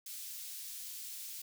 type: high-pass noise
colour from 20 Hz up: white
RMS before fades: -45 dBFS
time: 0.06-1.42 s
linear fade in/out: 5 ms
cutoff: 3600 Hz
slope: 12 dB/octave
effects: none